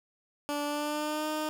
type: tone with pitch glide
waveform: 15% pulse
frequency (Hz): 291.3 to 307.4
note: D4 to D#4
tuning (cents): -14 to -21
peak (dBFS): -24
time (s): 0.49-1.49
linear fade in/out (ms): 0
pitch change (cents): +93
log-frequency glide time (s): 0.64-1.27
effects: none